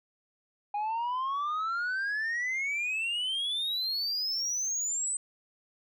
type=exponential sweep; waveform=sine; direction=up; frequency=815 to 8190 Hz; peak=-26 dBFS; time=0.74-5.17 s; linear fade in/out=5 ms; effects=tanh soft clip ceiling -28 dBFS